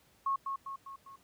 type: tone with echo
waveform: sine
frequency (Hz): 1092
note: C#6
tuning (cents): -26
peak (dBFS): -28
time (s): 0.26-0.36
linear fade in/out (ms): 5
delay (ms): 200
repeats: 4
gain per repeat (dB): -5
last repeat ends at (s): 1.16
effects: pink hiss -66 dBFS RMS until 1.23 s + high-pass 60 Hz 12 dB/octave